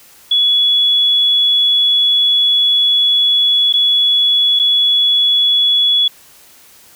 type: tone with dropouts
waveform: sine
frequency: 3390 Hz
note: G#7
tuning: 35 cents sharp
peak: -9 dBFS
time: 0.31-6.08 s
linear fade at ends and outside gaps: 5 ms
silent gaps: 3.727-3.737 / 4.592-4.596 s
effects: white hiss -44 dBFS RMS until 6.95 s